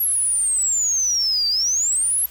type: exponential two-way sweep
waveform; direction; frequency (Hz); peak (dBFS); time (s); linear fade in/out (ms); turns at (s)
sine; down then up; 11590 to 4622 to 11590; -17; 0-2.26; 5; 1.48
effects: added 60 Hz sine -48 dBFS peak until 2.3 s + white hiss -45 dBFS RMS until 2.3 s